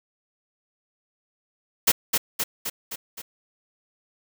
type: noise with echo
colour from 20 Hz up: white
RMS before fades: -17 dBFS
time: 1.87-1.92 s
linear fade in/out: 10 ms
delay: 260 ms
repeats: 5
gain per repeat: -4 dB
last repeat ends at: 3.22 s
effects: none